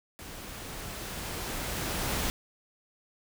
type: noise with level ramp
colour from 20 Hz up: pink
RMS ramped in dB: -44 to -30 dBFS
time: 0.19-2.3 s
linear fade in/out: 0 ms
effects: none